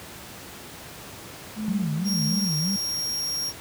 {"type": "tone with tremolo", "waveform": "sine", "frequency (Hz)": 214.7, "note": "A3", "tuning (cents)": -42, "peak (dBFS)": -26, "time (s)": [1.55, 2.5], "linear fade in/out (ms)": 50, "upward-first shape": "sine", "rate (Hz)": 1.7, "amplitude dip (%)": 55}
{"type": "tone with vibrato", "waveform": "sine", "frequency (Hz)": 172.8, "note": "F3", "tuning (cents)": -18, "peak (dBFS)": -24, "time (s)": [1.68, 2.76], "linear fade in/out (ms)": 0, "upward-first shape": "sine", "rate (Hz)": 3.1, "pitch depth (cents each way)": 240}
{"type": "tone", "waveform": "40% pulse", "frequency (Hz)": 5588, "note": "F8", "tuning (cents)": 0, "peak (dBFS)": -25, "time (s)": [2.04, 3.53], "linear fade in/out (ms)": 50}
{"effects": ["pink hiss -41 dBFS RMS until 3.6 s", "high-pass 80 Hz 12 dB/octave"]}